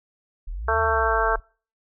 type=linear two-way sweep; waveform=sine; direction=up then down; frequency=33.33 to 82.41 to 33.33 Hz; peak=-28 dBFS; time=0.47-1.4 s; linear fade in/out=10 ms; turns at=0.8 s
type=harmonic tone; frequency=223.3 Hz; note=A3; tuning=26 cents sharp; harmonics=2 / 3 / 4 / 5 / 6 / 7; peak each=-26 / -26 / -26 / -26 / -26 / -26 dBFS; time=0.68-1.36 s; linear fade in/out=5 ms
effects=noise-tail reverb RT60 0.4 s tail -26 dB re dry